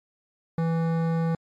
sine tone with hard clipping, 164.81 Hz, E3, in tune, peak -24 dBFS, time 0.58-1.35 s, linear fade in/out 2 ms, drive 15 dB, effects MP3 64 kbps

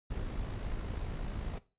brown noise with amplitude modulation, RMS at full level -35 dBFS, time 0.1-1.59 s, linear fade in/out 10 ms, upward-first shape sine, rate 55.1 Hz, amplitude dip 45%, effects noise-tail reverb RT60 0.3 s tail -17 dB re dry + resampled to 8000 Hz

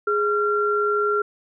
sine tone pair together, 415.3 / 1373.7 Hz, G#4 / F6, 0 / -29 cents, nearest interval octave + major sixth, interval 2071 cents, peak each -21 dBFS, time 0.07-1.22 s, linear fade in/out 5 ms, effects none

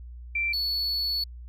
sine / triangle tone pair in turn, 2349 / 4422 Hz, D7 / C#8, 0 / -5 cents, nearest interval major seventh, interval 1095 cents, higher second, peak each -24 dBFS, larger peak neither, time 0.35-0.53 / 0.53-1.24 s, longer second, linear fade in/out 5 ms, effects added 60 Hz sine -39 dBFS peak until 1.48 s

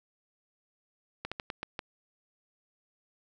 slowing click train, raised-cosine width 0.3 ms, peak -19 dBFS, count 6, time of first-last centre 1.25-1.792 s, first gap 66 ms, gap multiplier 1.25, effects none

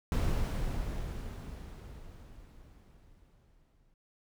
brown noise with exponential decay, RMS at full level -28 dBFS, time 0.12-3.94 s, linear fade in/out 1 ms, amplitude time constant 830 ms, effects none

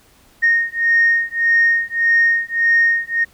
sine beating tone pair, 1851 / 1852.7 Hz, A#6 / A#6, -13 / -11 cents, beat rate 1.7 Hz, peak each -15 dBFS, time 0.42-3.25 s, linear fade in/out 20 ms, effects tanh soft clip ceiling -5 dBFS + pink hiss -52 dBFS RMS until 3.33 s

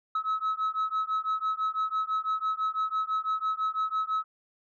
sine beating tone pair, 1286 / 1292 Hz, E6 / E6, -43 / -35 cents, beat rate 6 Hz, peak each -28 / -28 dBFS, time 0.15-4.24 s, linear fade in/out 5 ms, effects tanh soft clip ceiling -23 dBFS

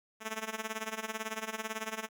5% pulse tone with tremolo, 220 Hz, A3, in tune, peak -22 dBFS, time 0.2-2.09 s, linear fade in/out 50 ms, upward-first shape sine, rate 18 Hz, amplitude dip 85%, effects none

